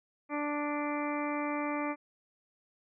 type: harmonic tone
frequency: 293.7 Hz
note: D4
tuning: in tune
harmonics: 1 / 2 / 3 / 4 / 5 / 6 / 7 / 8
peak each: -34 / -38 / -39 / -39 / -49 / -48 / -43 / -43 dBFS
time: 0.29-1.96 s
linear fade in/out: 50 ms
effects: none